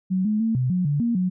sine tone with pitch steps, 186.7 / 213 / 224.4 / 127 / 181.4 / 144.9 / 234.8 / 183.2 Hz, F#3 / G#3 / A3 / B2 / F#3 / D3 / A#3 / F#3, +16 / +44 / +34 / +49 / -34 / -23 / +13 / -17 cents, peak -19 dBFS, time 0.1-1.3 s, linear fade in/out 20 ms, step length 150 ms, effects none

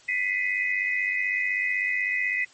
sine tone cluster, 1989 / 2085 / 2516 Hz, B6 / C7 / D#7, +12 / -7 / +19 cents, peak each -25 / -30 / -30 dBFS, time 0.08-2.45 s, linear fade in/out 10 ms, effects white hiss -54 dBFS RMS until 2.53 s + MP3 32 kbps

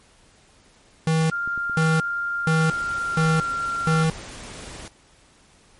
square tone bursts, 160.3 Hz, E3, 48 cents flat, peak -18 dBFS, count 5, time 1.07-4.1 s, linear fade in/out 2 ms, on 230 ms, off 470 ms
sine tone with pitch glide, 1396.9 to 1379.3 Hz, F6 to F6, 0 to -22 cents, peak -23 dBFS, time 1.31-4.04 s, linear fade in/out 20 ms, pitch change -22 cents, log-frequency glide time 2.54-3.53 s
clicks, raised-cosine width 3 ms, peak -27 dBFS, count 3, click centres 1.476 / 1.577 / 1.697 s
pink noise, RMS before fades -38 dBFS, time 2.69-4.88 s, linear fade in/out 2 ms
effects pink hiss -55 dBFS RMS until 5.79 s + MP3 48 kbps

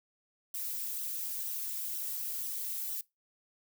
violet noise with flanger, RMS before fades -37 dBFS, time 0.54-3.01 s, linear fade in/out 2 ms, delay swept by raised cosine 0.42 to 4.42 ms, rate 2.1 Hz, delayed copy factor -0.65, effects noise-tail reverb RT60 0.2 s tail -22 dB re dry

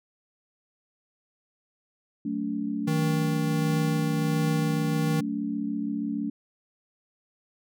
sine chord, D major, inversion first, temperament equal with one note detuned, 185 / 220 / 286.3 Hz, F#3 / A3 / D4, 0 / 0 / -44 cents, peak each -36 / -30 / -30 dBFS, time 2.25-6.3 s, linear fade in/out 5 ms
square tone with tremolo, 158.1 Hz, D#3, 28 cents sharp, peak -24 dBFS, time 2.87-5.21 s, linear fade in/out 10 ms, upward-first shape triangle, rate 1.4 Hz, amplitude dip 30%
effects none

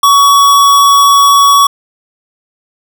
square tone, 1126 Hz, C#6, 27 cents sharp, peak -4 dBFS, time 0.03-1.67 s, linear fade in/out 5 ms, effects none

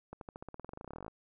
accelerating click train, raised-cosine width 1 ms, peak -30 dBFS, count 24, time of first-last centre 0.13-1.081 s, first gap 82 ms, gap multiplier 0.93, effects none

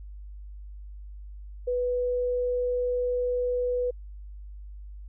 sine tone, 493.9 Hz, B4, in tune, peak -24 dBFS, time 1.67-3.91 s, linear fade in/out 10 ms, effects added 50 Hz sine -39 dBFS peak until 5.08 s

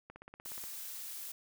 click train, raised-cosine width 0.5 ms, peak -34 dBFS, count 10, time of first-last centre 0.1-0.639 s, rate 16.7 Hz
blue noise, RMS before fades -44 dBFS, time 0.45-1.32 s, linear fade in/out 5 ms
effects none

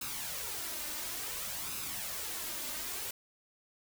white noise with flanger, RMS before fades -39 dBFS, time 0.01-3.11 s, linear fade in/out 5 ms, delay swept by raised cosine 0.77 to 3.37 ms, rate 0.57 Hz, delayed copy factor +0.55, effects none

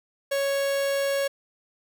45% pulse tone, 554.4 Hz, C#5, in tune, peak -23 dBFS, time 0.31-1.28 s, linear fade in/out 10 ms, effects none

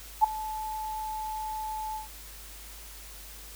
sine tone with ADSR envelope, 868 Hz, A5, 24 cents flat, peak -13 dBFS, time 0.21-2.08 s, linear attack 29 ms, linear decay 8 ms, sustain -19 dB, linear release 130 ms, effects added 50 Hz sine -47 dBFS peak until 3.55 s + white hiss -47 dBFS RMS until 3.55 s

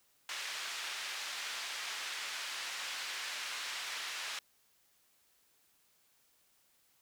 pink band-pass noise, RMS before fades -41 dBFS, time 0.29-4.39 s, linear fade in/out 2 ms, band 1600 to 5600 Hz, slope 12 dB/octave, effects white hiss -71 dBFS RMS until 7.01 s

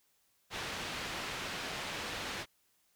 white low-pass noise, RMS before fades -40 dBFS, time 0.5-2.46 s, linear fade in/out 50 ms, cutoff 3300 Hz, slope 12 dB/octave, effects white hiss -73 dBFS RMS until 2.95 s

